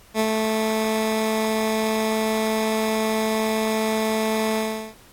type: tone with ADSR envelope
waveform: 15% pulse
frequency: 219.3 Hz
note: A3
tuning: 6 cents flat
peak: -11 dBFS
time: 0.14-4.95 s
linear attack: 56 ms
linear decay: 55 ms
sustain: -3 dB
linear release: 400 ms
effects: pink hiss -51 dBFS RMS until 5.12 s + AAC 64 kbps